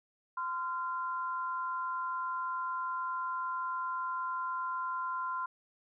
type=tone pair together; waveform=sine; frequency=1031 / 1381.7 Hz; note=C6 / F6; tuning=-26 / -19 cents; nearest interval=perfect fourth; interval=507 cents; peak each=-34 / -38 dBFS; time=0.37-5.46 s; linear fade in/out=5 ms; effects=none